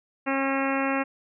harmonic tone, 271.3 Hz, C#4, 37 cents flat, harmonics 1 / 2 / 3 / 4 / 5 / 6 / 7 / 8 / 9 / 10, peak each -27 / -30 / -32 / -33 / -34 / -35 / -35 / -36 / -37 / -37 dBFS, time 0.26-1.04 s, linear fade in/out 20 ms, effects none

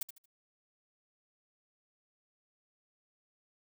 blue noise with echo, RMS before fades -34 dBFS, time 0.01-0.03 s, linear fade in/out 5 ms, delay 76 ms, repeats 3, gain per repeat -11 dB, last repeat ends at 0.258 s, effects none

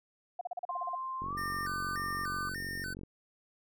sine tone bursts, 714 Hz, F5, 38 cents sharp, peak -33 dBFS, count 10, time 0.39-0.952 s, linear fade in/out 5 ms, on 22 ms, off 38 ms
sine tone with pitch glide, 1049 to 1191.1 Hz, C6 to D6, +4 to +24 cents, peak -35 dBFS, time 0.69-2.49 s, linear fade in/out 2 ms, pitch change +220 cents, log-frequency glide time 1.22-1.36 s
click train, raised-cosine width 3 ms, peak -31 dBFS, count 85, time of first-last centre 1.22-3.034 s, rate 46.3 Hz
square tone with vibrato, 1661.2 Hz, G#6, in tune, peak -38 dBFS, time 1.37-2.94 s, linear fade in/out 10 ms, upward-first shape square, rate 1.7 Hz, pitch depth 160 cents each way
effects none

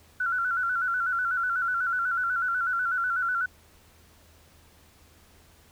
sine tone with vibrato, 1432 Hz, F6, 43 cents sharp, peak -24 dBFS, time 0.2-3.46 s, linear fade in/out 5 ms, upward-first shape square, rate 8.1 Hz, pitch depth 70 cents each way, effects added 80 Hz sine -59 dBFS peak until 5.71 s + pink hiss -58 dBFS RMS until 5.71 s

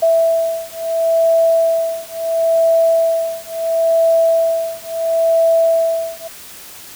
sine beating tone pair, 659.3 / 660.03 Hz, E5 / E5, 0 / +2 cents, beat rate 0.73 Hz, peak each -15 dBFS, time 0.02-6.28 s, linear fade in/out 10 ms, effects white hiss -36 dBFS RMS until 6.95 s

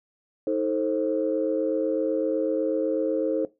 sine chord, A diminished, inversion second, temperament just, 316.8 / 440 / 528 Hz, Eb4 / A4 / C5, +31 / 0 / +16 cents, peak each -26 dBFS, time 0.47-3.45 s, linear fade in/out 2 ms, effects noise-tail reverb RT60 0.2 s tail -17 dB re dry + tanh soft clip ceiling -13 dBFS

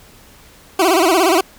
20% pulse tone with vibrato, 353.2 Hz, F4, 20 cents sharp, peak -6 dBFS, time 0.79-1.41 s, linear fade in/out 5 ms, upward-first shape sine, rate 17 Hz, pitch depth 180 cents each way, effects pink hiss -45 dBFS RMS until 1.58 s

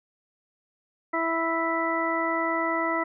harmonic tone, 329.6 Hz, E4, in tune, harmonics 1 / 2 / 3 / 4 / 6, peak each -30 / -30 / -30 / -30 / -30 dBFS, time 1.13-3.04 s, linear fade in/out 10 ms, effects none

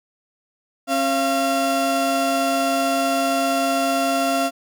35% pulse tone pair together, 270.9 / 685 Hz, C#4 / F5, -40 / -34 cents, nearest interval octave + major third, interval 1606 cents, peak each -21 / -18 dBFS, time 0.87-4.51 s, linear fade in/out 50 ms, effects none

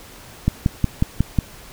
click train, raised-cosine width 5 ms, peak -3 dBFS, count 6, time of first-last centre 0.48-1.387 s, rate 5.51 Hz, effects pink hiss -42 dBFS RMS until 1.72 s

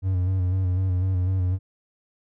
triangle tone with vibrato, 92.5 Hz, F#2, in tune, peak -18 dBFS, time 0.02-1.59 s, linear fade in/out 50 ms, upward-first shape square, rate 4 Hz, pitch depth 37 cents each way, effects none

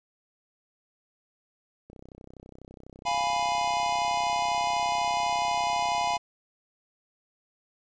click train, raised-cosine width 2 ms, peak -33 dBFS, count 138, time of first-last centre 1.9-6.168 s, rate 32.1 Hz
square chord, F diminished, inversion none, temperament equal, 698.5 / 830.6 / 987.8 Hz, F5 / Ab5 / Cb6, 0 / 0 / 0 cents, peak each -30 dBFS, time 3.05-6.18 s, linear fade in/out 20 ms
effects resampled to 16000 Hz + 10-bit

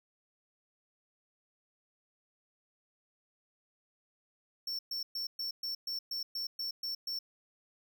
square tone bursts, 5430 Hz, F8, 50 cents flat, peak -35 dBFS, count 11, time 4.67-7.19 s, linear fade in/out 5 ms, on 120 ms, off 120 ms, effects none

